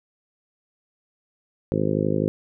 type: harmonic tone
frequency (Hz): 51.91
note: G#1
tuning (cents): 0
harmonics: 2 / 3 / 4 / 5 / 6 / 7 / 8 / 9 / 10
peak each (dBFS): -31 / -26 / -28 / -28 / -30 / -28 / -30 / -30 / -30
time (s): 1.72-2.28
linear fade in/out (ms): 0
effects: none